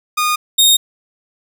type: tone pair in turn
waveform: sawtooth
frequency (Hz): 1227 / 3705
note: D#6 / A#7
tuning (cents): -25 / -11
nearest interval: octave + perfect fifth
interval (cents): 1914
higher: second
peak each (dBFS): -10 / -5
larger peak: second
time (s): 0.17-0.36 / 0.58-0.77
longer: neither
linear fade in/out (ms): 10
effects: none